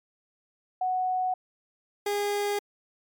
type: tone pair in turn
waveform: sine / 30% pulse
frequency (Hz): 740 / 409.1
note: F#5 / G#4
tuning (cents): 0 / -26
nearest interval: minor seventh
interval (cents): 1026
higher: first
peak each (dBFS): -24 / -23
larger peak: second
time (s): 0.81-1.34 / 2.06-2.59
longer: neither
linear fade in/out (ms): 5
effects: MP3 96 kbps